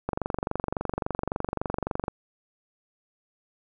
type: click train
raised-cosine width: 1 ms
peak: -13 dBFS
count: 48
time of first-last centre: 0.09-2.082 s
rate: 23.6 Hz
effects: none